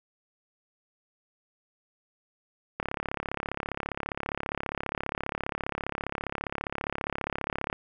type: click train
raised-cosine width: 0.5 ms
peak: -15 dBFS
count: 173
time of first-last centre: 2.8-7.728 s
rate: 34.9 Hz
effects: none